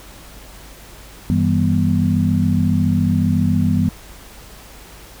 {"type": "tone cluster", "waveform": "sine", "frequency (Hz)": [95.2, 161.9, 196.3, 243.6], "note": ["F#2", "E3", "G3", "B3"], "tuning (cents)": [50, -31, 3, -24], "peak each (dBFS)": -19, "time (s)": [1.3, 3.89], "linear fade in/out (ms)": 0, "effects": ["added 50 Hz sine -42 dBFS peak until 5.2 s", "pink hiss -41 dBFS RMS until 5.2 s"]}